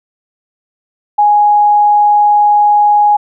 sine tone, 830.6 Hz, G#5, in tune, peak -5 dBFS, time 1.18-3.17 s, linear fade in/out 10 ms, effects none

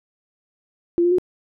sine tone with pitch steps, 344.4 / 350.9 / 362.9 Hz, F4 / F4 / F#4, -24 / +8 / -34 cents, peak -14 dBFS, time 0.98-1.184 s, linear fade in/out 0 ms, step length 68 ms, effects none

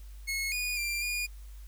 sawtooth tone with pitch steps, 2177 / 2458 / 2375 / 2435 Hz, C#7 / D#7 / D7 / D#7, -32 / -22 / +19 / -38 cents, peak -27 dBFS, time 0.27-1.27 s, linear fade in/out 20 ms, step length 250 ms, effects added 50 Hz sine -43 dBFS peak until 1.67 s + white hiss -61 dBFS RMS until 1.67 s

